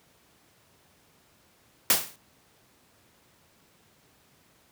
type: noise with exponential decay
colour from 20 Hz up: white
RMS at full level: -17 dBFS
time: 1.9-2.16 s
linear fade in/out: 2 ms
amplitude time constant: 56 ms
effects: pink hiss -62 dBFS RMS until 4.71 s + high-pass 80 Hz 12 dB/octave